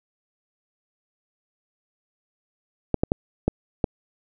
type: clicks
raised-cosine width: 2 ms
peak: -6 dBFS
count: 5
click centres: 2.943 / 3.035 / 3.119 / 3.48 / 3.842 s
effects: none